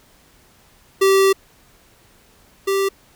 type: tone pair in turn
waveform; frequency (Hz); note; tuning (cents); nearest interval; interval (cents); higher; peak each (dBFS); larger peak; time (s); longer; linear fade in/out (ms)
square; 387.9 / 391.3; G4 / G4; -18 / -3; unison; 15; second; -12 / -17; first; 1.01-1.33 / 2.67-2.89; first; 10
effects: pink hiss -53 dBFS RMS until 3.15 s